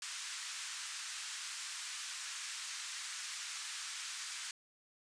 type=band-pass noise; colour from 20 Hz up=white; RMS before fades=-44 dBFS; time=0.02-4.51 s; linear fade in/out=2 ms; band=1200 to 8400 Hz; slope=24 dB/octave; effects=resampled to 22050 Hz